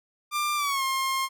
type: tone with pitch glide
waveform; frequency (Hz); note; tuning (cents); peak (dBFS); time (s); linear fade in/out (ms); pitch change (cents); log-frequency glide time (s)
sawtooth; 1190 to 1066.3; D6 to C6; +22 to +32; -21; 0.31-1.29; 50; -190; 0.56-0.83
effects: none